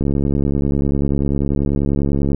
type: click train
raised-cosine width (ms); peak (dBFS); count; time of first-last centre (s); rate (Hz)
3; -6; 165; 0.01-2.346; 70.2
effects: none